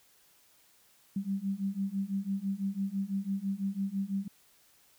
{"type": "beating tone pair", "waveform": "sine", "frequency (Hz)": [192.8, 198.8], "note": ["G3", "G3"], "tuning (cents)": [-28, 25], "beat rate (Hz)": 6, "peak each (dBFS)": [-34, -33], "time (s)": [1.16, 4.28], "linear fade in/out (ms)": 5, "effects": ["white hiss -64 dBFS RMS until 4.98 s"]}